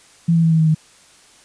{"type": "tone with pitch steps", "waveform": "sine", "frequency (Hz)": [167.8, 165.49, 163.21, 160.96, 158.75, 156.56], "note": ["E3", "E3", "E3", "E3", "D#3", "D#3"], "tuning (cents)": [31, 7, -17, -41, 35, 11], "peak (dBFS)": -11, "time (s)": [0.28, 0.748], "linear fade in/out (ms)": 10, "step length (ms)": 78, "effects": ["white hiss -49 dBFS RMS until 1.44 s", "resampled to 22050 Hz"]}